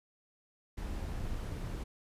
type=noise; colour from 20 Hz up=brown; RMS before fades=-38 dBFS; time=0.77-1.84 s; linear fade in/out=10 ms; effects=resampled to 32000 Hz